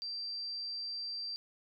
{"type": "tone", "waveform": "sine", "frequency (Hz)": 4699, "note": "D8", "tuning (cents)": 0, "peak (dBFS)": -37, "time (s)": [0.02, 1.36], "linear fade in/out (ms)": 0, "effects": []}